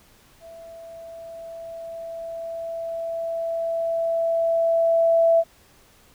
sine tone with level ramp, 664 Hz, E5, 12 cents sharp, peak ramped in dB -40 to -13 dBFS, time 0.4-5.44 s, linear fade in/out 50 ms, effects pink hiss -55 dBFS RMS until 6.14 s

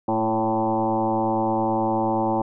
sine tone with frequency modulation, 554.4 Hz, C#5, in tune, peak -19 dBFS, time 0.08-2.42 s, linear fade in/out 5 ms, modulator 110 Hz, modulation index 3.5, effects none

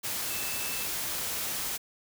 sine tone in noise, 2637 Hz, E7, in tune, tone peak -40 dBFS, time 0.29-0.87 s, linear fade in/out 20 ms, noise white, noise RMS -33 dBFS, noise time 0.03-1.78 s, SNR -10 dB, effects none

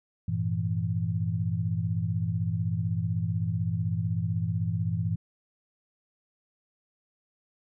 sine chord, E diminished, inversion first, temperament equal with one note detuned, 98 / 113.88 / 164.81 Hz, G2 / Bb2 / E3, 0 / -40 / 0 cents, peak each -30 dBFS, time 0.28-5.16 s, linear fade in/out 5 ms, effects none

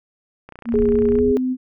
click train, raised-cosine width 0.5 ms, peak -23 dBFS, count 22, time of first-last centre 0.49-1.188 s, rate 30.1 Hz
sine tone with pitch glide, 233.1 to 255.7 Hz, A#3 to C4, 0 to -40 cents, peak -18 dBFS, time 0.65-1.57 s, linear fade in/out 50 ms, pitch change +160 cents, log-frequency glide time 1.07-1.32 s
pink low-pass noise, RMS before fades -29 dBFS, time 0.72-1.32 s, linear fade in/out 5 ms, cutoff 120 Hz, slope 48 dB/octave
sine tone with vibrato, 415.3 Hz, G#4, in tune, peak -15 dBFS, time 0.74-1.37 s, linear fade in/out 0 ms, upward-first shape sine, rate 4.8 Hz, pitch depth 13 cents each way
effects none

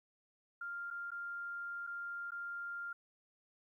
sine tone with dropouts, 1396.9 Hz, F6, in tune, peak -40 dBFS, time 0.61-2.93 s, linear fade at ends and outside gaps 5 ms, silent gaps 0.904-0.909 / 1.106-1.116 / 1.868-1.872 / 2.307-2.318 s, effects 13-bit

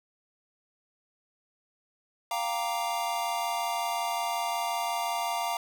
square chord, G minor seventh, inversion third, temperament equal, 698.5 / 784 / 932.3 / 1174.7 Hz, F5 / G5 / Bb5 / D6, 0 / 0 / 0 / 0 cents, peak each -33 / -38 / -33 / -38 dBFS, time 2.31-5.57 s, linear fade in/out 2 ms, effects none

